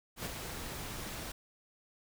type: noise with ADSR envelope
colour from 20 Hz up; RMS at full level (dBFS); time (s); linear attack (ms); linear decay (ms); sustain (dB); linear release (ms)
pink; -37; 0.16-1.32; 93; 23; -5; 6
effects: none